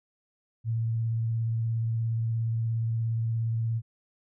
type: tone with vibrato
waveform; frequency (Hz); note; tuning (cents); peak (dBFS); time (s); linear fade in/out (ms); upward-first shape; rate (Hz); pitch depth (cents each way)
sine; 113.9; A#2; -40; -25; 0.64-3.82; 50; sine; 17; 20
effects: none